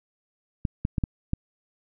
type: clicks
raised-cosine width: 5 ms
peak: -12 dBFS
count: 5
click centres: 0.652 / 0.851 / 0.982 / 1.038 / 1.334 s
effects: none